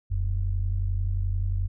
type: tone pair together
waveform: sine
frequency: 41.29 / 92.7 Hz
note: E1 / F#2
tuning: +4 / +4 cents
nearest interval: octave + major second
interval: 1400 cents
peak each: -26 dBFS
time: 0.1-1.68 s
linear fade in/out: 20 ms
effects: none